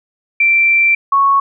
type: tone pair in turn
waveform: sine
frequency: 2349 / 1106.2 Hz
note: D7 / C#6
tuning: 0 / -4 cents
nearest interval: octave + minor second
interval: 1304 cents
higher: first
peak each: -8 dBFS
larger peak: neither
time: 0.4-0.95 / 1.12-1.4 s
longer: first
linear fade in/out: 5 ms
effects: none